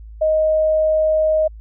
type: tone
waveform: sine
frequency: 625 Hz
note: D#5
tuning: 8 cents sharp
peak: -13 dBFS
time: 0.21-1.48 s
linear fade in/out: 10 ms
effects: added 54 Hz sine -34 dBFS peak until 1.6 s